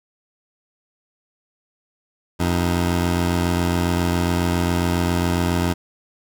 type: tone pair together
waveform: 15% pulse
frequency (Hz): 87.3 / 311.7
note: F2 / D#4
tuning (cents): 0 / +3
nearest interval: octave + minor seventh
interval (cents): 2203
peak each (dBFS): -12 / -22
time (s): 2.39-5.74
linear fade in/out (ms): 20
effects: none